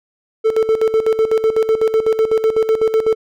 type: tone with tremolo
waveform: triangle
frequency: 441.9 Hz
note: A4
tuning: 7 cents sharp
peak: -8 dBFS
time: 0.44-3.15 s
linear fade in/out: 20 ms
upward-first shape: square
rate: 8 Hz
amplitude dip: 70%
effects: none